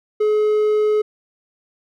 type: tone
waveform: triangle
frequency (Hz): 425.1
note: G#4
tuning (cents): +40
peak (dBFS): -12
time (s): 0.2-1.02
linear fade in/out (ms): 10
effects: none